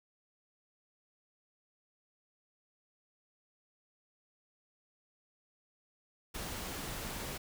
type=noise; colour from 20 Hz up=pink; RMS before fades=-41 dBFS; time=6.34-7.38 s; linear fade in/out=10 ms; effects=none